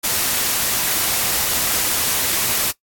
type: noise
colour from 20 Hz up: white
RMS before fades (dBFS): -19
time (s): 0.03-2.72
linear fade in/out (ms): 20
effects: noise-tail reverb RT60 0.1 s tail -18 dB re dry + AAC 64 kbps